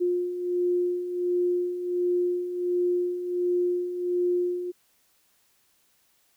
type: beating tone pair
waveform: sine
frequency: 354.3 / 355.7 Hz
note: F4 / F4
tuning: +25 / +32 cents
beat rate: 1.4 Hz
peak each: -31 / -24 dBFS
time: 0-4.72 s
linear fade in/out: 20 ms
effects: white hiss -66 dBFS RMS until 6.36 s